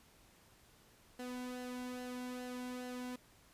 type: tone with flanger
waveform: sawtooth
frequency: 249.5 Hz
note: B3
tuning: 18 cents sharp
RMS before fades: -44 dBFS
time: 1.19-3.16 s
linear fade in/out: 5 ms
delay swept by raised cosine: 0.84 to 1.69 ms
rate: 2.4 Hz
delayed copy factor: -0.55
effects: pink hiss -65 dBFS RMS until 3.53 s + resampled to 32000 Hz